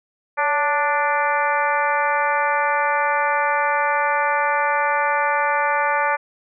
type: harmonic tone with a mistuned harmonic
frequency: 293.7 Hz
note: D4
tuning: in tune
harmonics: 2 / 3 / 4 / 5 / 6 / 7 / 8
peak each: -25 / -21 / -24 / -25 / -26 / -29 / -30 dBFS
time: 0.37-6.17 s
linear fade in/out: 20 ms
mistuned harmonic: 2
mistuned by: -58 cents
effects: none